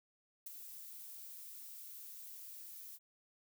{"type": "noise with ADSR envelope", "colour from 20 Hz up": "violet", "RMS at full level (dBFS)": -44, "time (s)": [0.46, 2.99], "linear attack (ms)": 7, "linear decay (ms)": 19, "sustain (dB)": -7, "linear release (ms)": 43, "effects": []}